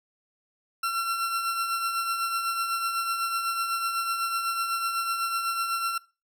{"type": "tone with tremolo", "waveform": "40% pulse", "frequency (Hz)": 1358, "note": "F6", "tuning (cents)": -49, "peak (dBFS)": -23, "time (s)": [0.83, 5.98], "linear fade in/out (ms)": 5, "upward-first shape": "triangle", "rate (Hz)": 8, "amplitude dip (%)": 50, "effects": ["noise-tail reverb RT60 0.3 s tail -21 dB re dry"]}